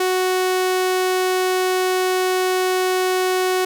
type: tone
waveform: sawtooth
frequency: 370 Hz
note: F#4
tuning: in tune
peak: -13 dBFS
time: 0-3.65 s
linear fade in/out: 5 ms
effects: none